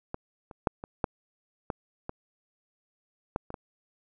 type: clicks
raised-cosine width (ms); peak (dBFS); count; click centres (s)
1; -19 / -30 / -9 / -24 / -11 / -16 / -20 / -14 / -25 / -22; 10; 0.144 / 0.512 / 0.672 / 0.839 / 1.042 / 1.702 / 2.094 / 3.361 / 3.504 / 3.542
effects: none